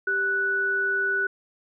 sine tone pair together, 392 / 1480 Hz, G4 / F#6, 0 / 0 cents, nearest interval octave + major seventh, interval 2300 cents, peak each -31 / -22 dBFS, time 0.07-1.27 s, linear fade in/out 5 ms, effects none

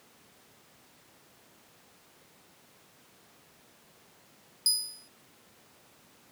25% pulse tone with exponential decay, 4978 Hz, D#8, in tune, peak -14 dBFS, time 4.66-5.08 s, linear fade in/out 1 ms, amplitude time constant 90 ms, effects pink hiss -59 dBFS RMS until 6.31 s + high-pass 150 Hz 12 dB/octave

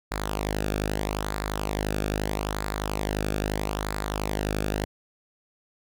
sawtooth tone with flanger, 51.5 Hz, G#1, 14 cents flat, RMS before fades -29 dBFS, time 0.11-4.85 s, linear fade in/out 10 ms, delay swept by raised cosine 0.33 to 1 ms, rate 0.78 Hz, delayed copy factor -0.65, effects none

